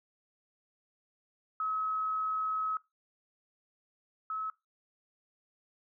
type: tone pair in turn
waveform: sine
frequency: 1282 / 1290.9 Hz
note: E6 / E6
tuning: -49 / -37 cents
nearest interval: unison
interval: 12 cents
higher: second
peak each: -30 / -33 dBFS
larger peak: first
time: 1.6-2.77 / 4.3-4.5 s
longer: first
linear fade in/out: 2 ms
effects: noise-tail reverb RT60 0.2 s tail -20 dB re dry